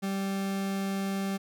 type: tone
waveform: 40% pulse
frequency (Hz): 195.2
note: G3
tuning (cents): -7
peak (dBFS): -28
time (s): 0.02-1.38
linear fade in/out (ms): 20
effects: none